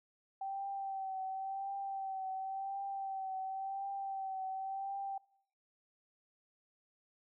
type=tone with vibrato; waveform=sine; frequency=775 Hz; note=G5; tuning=20 cents flat; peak=-37 dBFS; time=0.41-5.18 s; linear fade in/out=5 ms; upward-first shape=triangle; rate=0.93 Hz; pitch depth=36 cents each way; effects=noise-tail reverb RT60 0.7 s tail -23 dB re dry